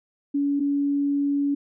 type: tone pair in turn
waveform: sine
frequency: 283.6 / 283.6 Hz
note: C#4 / C#4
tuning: +40 / +40 cents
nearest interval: unison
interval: 0 cents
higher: neither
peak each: -20 dBFS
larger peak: neither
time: 0.34-0.6 / 0.6-1.55 s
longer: second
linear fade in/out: 10 ms
effects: none